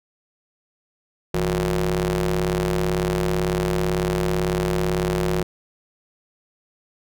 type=ring-modulated tone; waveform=sawtooth; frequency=98 Hz; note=G2; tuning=in tune; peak=-13 dBFS; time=1.34-5.43 s; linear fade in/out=5 ms; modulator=264 Hz; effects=none